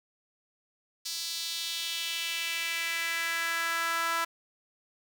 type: tone with high-pass filter sweep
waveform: sawtooth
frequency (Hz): 332.7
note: E4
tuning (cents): +16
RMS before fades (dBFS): -32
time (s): 1.05-4.25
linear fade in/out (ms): 10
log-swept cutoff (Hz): 4700 to 1200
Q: 2.5
effects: none